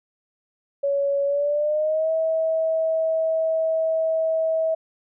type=tone with pitch glide; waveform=sine; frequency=561 to 644.4 Hz; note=C#5 to E5; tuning=+21 to -39 cents; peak=-19 dBFS; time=0.83-4.75 s; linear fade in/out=10 ms; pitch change=+240 cents; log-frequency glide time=1.25-2.11 s; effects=none